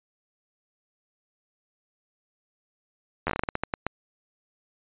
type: slowing click train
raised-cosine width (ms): 0.5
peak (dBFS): -11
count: 13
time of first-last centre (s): 3.27-3.866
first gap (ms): 11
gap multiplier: 1.25
effects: resampled to 8000 Hz